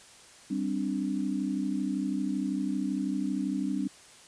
sine chord, G suspended fourth, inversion none, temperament just, 196 / 261.3 / 294 Hz, G3 / C4 / D4, 0 / -2 / +2 cents, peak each -32 dBFS, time 0.5-3.88 s, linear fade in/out 10 ms, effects white hiss -53 dBFS RMS until 4.27 s + resampled to 22050 Hz

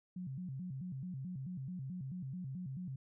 sine tone with vibrato, 155.56 Hz, D#3, in tune, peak -40 dBFS, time 0.16-2.96 s, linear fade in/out 5 ms, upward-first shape square, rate 4.6 Hz, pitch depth 270 cents each way, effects none

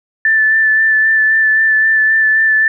sine tone with vibrato, 1760 Hz, A6, in tune, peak -8 dBFS, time 0.25-2.68 s, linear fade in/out 2 ms, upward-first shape sine, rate 3.8 Hz, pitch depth 17 cents each way, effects none

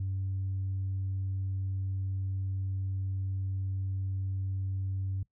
sine tone, 95.8 Hz, G2, 39 cents flat, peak -29 dBFS, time 0-5.23 s, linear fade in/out 5 ms, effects noise-tail reverb RT60 0.1 s tail -20 dB re dry + tanh soft clip ceiling -27 dBFS

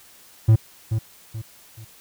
triangle tone with echo, 110.6 Hz, A2, 9 cents sharp, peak -8 dBFS, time 0.48-0.56 s, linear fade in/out 10 ms, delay 430 ms, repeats 3, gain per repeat -9 dB, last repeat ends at 1.85 s, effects white hiss -50 dBFS RMS until 2 s

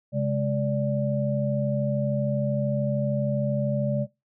sine tone cluster, 134.8 / 207.8 / 584 Hz, C#3 / G#3 / D5, -48 / +1 / -10 cents, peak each -25 / -28 / -27 dBFS, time 0.12-4.07 s, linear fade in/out 50 ms, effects noise-tail reverb RT60 0.2 s tail -19 dB re dry

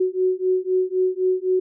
sine beating tone pair, 368.8 / 372.7 Hz, F#4 / F#4, -6 / +13 cents, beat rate 3.9 Hz, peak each -21 dBFS, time 0-1.6 s, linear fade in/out 10 ms, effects none

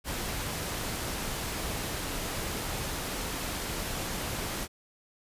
pink noise, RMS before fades -34 dBFS, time 0.04-4.68 s, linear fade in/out 50 ms, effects resampled to 32000 Hz

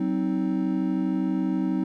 triangle chord, C diminished, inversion second, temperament just, 188.37 / 261.6 / 314 Hz, Gb3 / C4 / Eb4, +31 / 0 / +16 cents, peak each -25 dBFS, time 0-1.84 s, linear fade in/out 5 ms, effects none

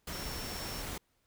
sine tone in noise, 5440 Hz, F8, 46 cents flat, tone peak -45 dBFS, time 0.12-0.82 s, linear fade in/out 5 ms, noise pink, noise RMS -40 dBFS, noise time 0.07-0.98 s, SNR -8 dB, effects pink hiss -75 dBFS RMS until 1.26 s

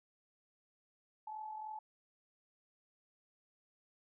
sine tone with amplitude modulation, 863 Hz, A5, 34 cents flat, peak -40 dBFS, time 1.27-1.79 s, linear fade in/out 5 ms, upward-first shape sine, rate 43.3 Hz, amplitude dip 50%, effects none

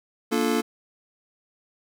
square chord, Bb major seventh, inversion none, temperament just, 233.1 / 291.4 / 349.6 / 437 Hz, Bb3 / D4 / F4 / A4, 0 / -13 / +2 / -12 cents, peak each -26 / -28 / -30 / -27 dBFS, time 0.31-0.62 s, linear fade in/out 20 ms, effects none

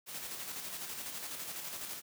white noise with tremolo, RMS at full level -41 dBFS, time 0.06-2.02 s, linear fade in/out 50 ms, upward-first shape square, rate 12 Hz, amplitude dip 35%, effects high-pass 100 Hz 12 dB/octave

